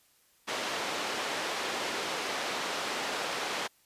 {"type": "band-pass noise", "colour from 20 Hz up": "pink", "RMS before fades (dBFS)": -34, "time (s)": [0.47, 3.68], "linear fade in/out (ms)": 20, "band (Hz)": [430, 5200], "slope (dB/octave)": 12, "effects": ["white hiss -66 dBFS RMS until 3.85 s", "resampled to 32000 Hz"]}